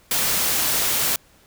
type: noise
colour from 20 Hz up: white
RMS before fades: -21 dBFS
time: 0.11-1.16 s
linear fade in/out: 2 ms
effects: pink hiss -55 dBFS RMS until 1.46 s